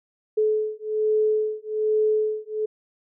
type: beating tone pair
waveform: sine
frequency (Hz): 429.7 / 430.9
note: A4 / A4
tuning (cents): -41 / -36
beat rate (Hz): 1.2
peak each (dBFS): -23 / -23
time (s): 0.37-2.66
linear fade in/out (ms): 10
effects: none